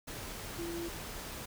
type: tone in noise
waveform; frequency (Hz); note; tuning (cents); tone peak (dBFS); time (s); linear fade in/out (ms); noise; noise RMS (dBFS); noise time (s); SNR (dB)
sine; 339.4; F4; -49; -37; 0.58-0.89; 10; pink; -43; 0.07-1.46; +3
effects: none